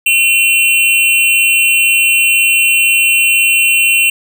square tone with amplitude modulation, 2733 Hz, F7, 38 cents flat, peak -5 dBFS, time 0.06-4.1 s, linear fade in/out 5 ms, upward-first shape sine, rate 296 Hz, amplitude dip 75%, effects none

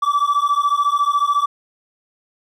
triangle beating tone pair, 1149 / 1163 Hz, D6 / D6, -38 / -17 cents, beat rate 14 Hz, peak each -15 / -15 dBFS, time 0.02-1.46 s, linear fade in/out 10 ms, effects tanh soft clip ceiling -8 dBFS

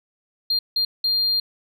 sine tone bursts at uneven times, 4200 Hz, C8, 6 cents sharp, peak -16 dBFS, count 3, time 0.5-0.59 / 0.76-0.85 / 1.04-1.4 s, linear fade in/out 5 ms, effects tanh soft clip ceiling -16 dBFS

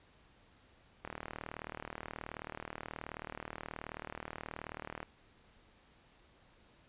click train, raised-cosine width 0.5 ms, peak -26 dBFS, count 155, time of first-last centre 1.05-5.029 s, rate 38.7 Hz, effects pink hiss -65 dBFS RMS until 6.88 s + resampled to 8000 Hz

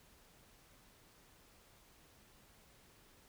silence, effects pink hiss -65 dBFS RMS until 3.28 s

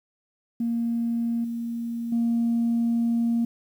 sine tone with level steps, 233.1 Hz, A#3, in tune, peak -22 / -27 / -19 dBFS, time 0.6-3.45 s, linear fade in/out 5 ms, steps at 1.44 / 2.12 s, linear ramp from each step 5 ms, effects tanh soft clip ceiling -17 dBFS + 9-bit

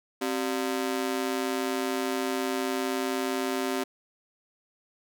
sawtooth ring-modulated tone, 324.3 Hz, E4, 28 cents flat, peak -20 dBFS, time 0.21-3.84 s, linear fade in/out 10 ms, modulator 59.7 Hz, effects none

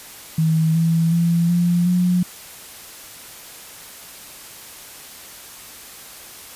sine tone with pitch steps, 160 / 164.59 / 169.32 / 174.18 / 179.18 Hz, D#3 / E3 / E3 / F3 / F3, +49 / -2 / +47 / -4 / +45 cents, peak -14 dBFS, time 0.38-2.23 s, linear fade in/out 5 ms, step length 370 ms, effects white hiss -39 dBFS RMS until 6.55 s + resampled to 32000 Hz

